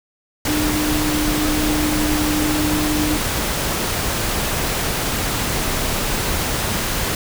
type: tone in noise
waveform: sine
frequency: 302.4 Hz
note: D#4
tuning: 49 cents flat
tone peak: -19 dBFS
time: 0.48-3.17 s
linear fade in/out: 2 ms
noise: pink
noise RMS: -21 dBFS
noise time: 0.45-7.15 s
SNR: -1 dB
effects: none